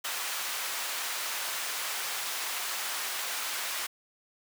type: high-pass noise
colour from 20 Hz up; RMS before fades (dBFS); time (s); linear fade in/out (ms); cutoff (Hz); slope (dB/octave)
pink; -34; 0.04-3.87; 10; 1100; 12
effects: none